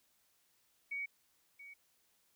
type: tone with echo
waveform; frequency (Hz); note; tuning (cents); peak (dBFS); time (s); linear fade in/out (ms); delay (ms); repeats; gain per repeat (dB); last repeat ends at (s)
sine; 2248; C#7; +24; -37; 0.91-1.06; 10; 680; 1; -13; 1.74
effects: white hiss -74 dBFS RMS until 2.35 s